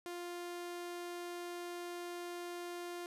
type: tone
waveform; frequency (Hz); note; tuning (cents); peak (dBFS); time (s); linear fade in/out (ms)
sawtooth; 350; F4; +4; -38; 0.06-3.06; 0
effects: resampled to 32000 Hz